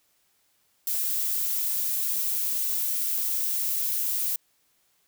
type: noise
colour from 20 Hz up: violet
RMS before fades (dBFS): -27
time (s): 0.87-4.36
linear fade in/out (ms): 2
effects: white hiss -68 dBFS RMS until 5.07 s